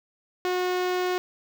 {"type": "tone with notch filter", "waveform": "sawtooth", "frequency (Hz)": 363.4, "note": "F#4", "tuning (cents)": -31, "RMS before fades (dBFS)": -26, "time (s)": [0.45, 1.18], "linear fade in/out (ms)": 0, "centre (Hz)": 10000, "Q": 0.55, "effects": []}